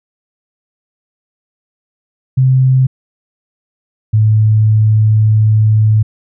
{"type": "tone pair in turn", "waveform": "sine", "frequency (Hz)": [130.4, 108.27], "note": ["C3", "A2"], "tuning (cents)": [-5, -27], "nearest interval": "minor third", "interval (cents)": 322, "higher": "first", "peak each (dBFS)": -6, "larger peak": "neither", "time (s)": [[2.37, 2.87], [4.13, 6.03]], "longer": "second", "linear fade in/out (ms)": 10, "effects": []}